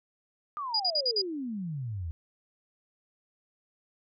sine exponential sweep, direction down, 1232 to 77 Hz, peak -32 dBFS, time 0.57-2.11 s, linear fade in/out 0 ms
sine tone bursts, 4890 Hz, D#8, 31 cents flat, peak -24 dBFS, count 5, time 0.74-1.218 s, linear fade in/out 5 ms, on 58 ms, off 47 ms
effects none

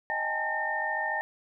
sine tone cluster, 624 / 783 / 830 / 884 / 1821 Hz, D#5 / G5 / G#5 / A5 / A#6, +5 / -2 / -1 / +8 / -41 cents, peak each -37 / -38 / -35 / -35 / -30 dBFS, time 0.1-1.21 s, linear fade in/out 0 ms, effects none

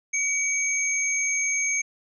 sine tone pair together, 2272 / 6426 Hz, C#7 / G8, +42 / +42 cents, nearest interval octave + tritone, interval 1800 cents, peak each -25 dBFS, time 0.13-1.82 s, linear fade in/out 10 ms, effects none

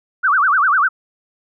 sine tone with vibrato, 1318.5 Hz, E6, in tune, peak -11 dBFS, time 0.23-0.89 s, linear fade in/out 20 ms, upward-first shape sine, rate 10 Hz, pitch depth 290 cents each way, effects none

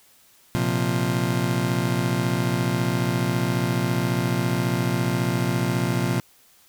30% pulse chord, Bb suspended second, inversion none, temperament just, 116.54 / 131.11 / 174.81 Hz, Bb2 / C3 / F3, 0 / +4 / +2 cents, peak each -23 dBFS, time 0.55-6.2 s, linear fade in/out 0 ms, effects white hiss -56 dBFS RMS until 6.68 s

